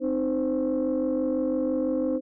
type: tone cluster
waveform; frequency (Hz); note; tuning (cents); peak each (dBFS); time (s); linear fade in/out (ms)
sine; 260.9 / 306.9 / 519; C4 / D#4 / C5; -5 / -24 / -14; -26; 0-2.21; 50
effects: tanh soft clip ceiling -18 dBFS